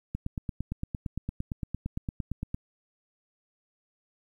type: click train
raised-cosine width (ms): 5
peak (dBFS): -19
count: 22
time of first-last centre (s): 0.15-2.545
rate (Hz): 8.77
effects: 10-bit